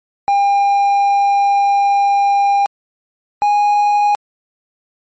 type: tone pair in turn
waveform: triangle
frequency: 802 / 825 Hz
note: G5 / G#5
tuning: +39 / -12 cents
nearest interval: unison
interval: 49 cents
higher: second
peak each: -8 dBFS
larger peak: neither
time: 0.28-2.66 / 3.42-4.15 s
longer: first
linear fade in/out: 0 ms
effects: MP3 32 kbps